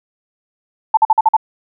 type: tone bursts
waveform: sine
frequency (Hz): 880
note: A5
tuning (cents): 0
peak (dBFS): -6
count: 6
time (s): 0.94-1.367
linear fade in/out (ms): 5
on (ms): 32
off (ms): 47
effects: none